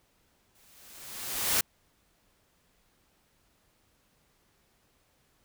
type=noise with exponential growth; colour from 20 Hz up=white; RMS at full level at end=-24 dBFS; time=0.55-1.61 s; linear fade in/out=5 ms; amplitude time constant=230 ms; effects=pink hiss -69 dBFS RMS until 5.44 s